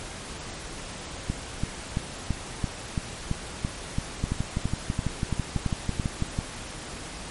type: two click trains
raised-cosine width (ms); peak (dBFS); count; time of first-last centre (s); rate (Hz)
5; -13 / -13; 15 / 14; 1.3-5.998 / 4.24-6.389; 2.98 / 6.05
effects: pink hiss -38 dBFS RMS until 7.3 s + MP3 48 kbps